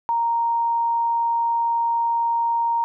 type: tone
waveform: sine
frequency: 931 Hz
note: A#5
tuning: 2 cents flat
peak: -18 dBFS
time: 0.09-2.84 s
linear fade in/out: 0 ms
effects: none